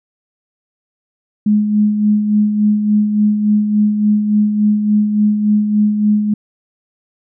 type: tone with tremolo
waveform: sine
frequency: 210 Hz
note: G#3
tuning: 19 cents sharp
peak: -8 dBFS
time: 1.46-6.34 s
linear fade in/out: 5 ms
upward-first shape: sine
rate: 3.5 Hz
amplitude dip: 50%
effects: none